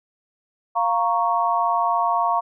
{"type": "chord", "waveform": "sine", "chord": "Bb minor", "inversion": "second", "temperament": "equal", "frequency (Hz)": [698.5, 932.3, 1108.7], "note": ["F5", "Bb5", "Db6"], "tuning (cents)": [0, 0, 0], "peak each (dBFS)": -22, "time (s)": [0.75, 2.41], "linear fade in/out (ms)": 20, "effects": []}